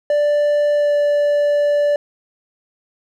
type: tone with pitch glide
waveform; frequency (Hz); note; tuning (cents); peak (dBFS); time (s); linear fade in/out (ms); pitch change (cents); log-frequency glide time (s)
triangle; 587.3 to 583.2; D5 to D5; 0 to -12; -11; 0.1-1.96; 2; -12; 0.75-0.94
effects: none